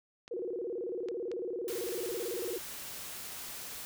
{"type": "clicks", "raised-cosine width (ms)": 0.2, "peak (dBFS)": -30, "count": 5, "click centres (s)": [0.279, 1.086, 1.316, 1.887, 2.062]}
{"type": "tone with vibrato", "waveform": "sine", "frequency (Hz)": 415.3, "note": "G#4", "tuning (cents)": 0, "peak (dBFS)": -34, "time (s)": [0.31, 2.58], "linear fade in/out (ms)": 5, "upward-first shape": "square", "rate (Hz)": 18, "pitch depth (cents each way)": 230}
{"type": "noise", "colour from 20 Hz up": "white", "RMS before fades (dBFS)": -43, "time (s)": [1.68, 3.85], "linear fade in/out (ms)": 0}
{"effects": []}